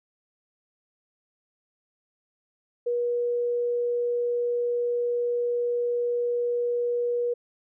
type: tone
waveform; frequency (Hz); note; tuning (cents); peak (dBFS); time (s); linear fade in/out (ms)
sine; 481.2; B4; -45; -23; 2.86-7.34; 10
effects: none